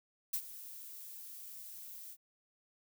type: noise with ADSR envelope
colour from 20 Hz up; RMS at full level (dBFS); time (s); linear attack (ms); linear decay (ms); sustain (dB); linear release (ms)
violet; -33; 0.33-2.17; 10; 67; -16; 55
effects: none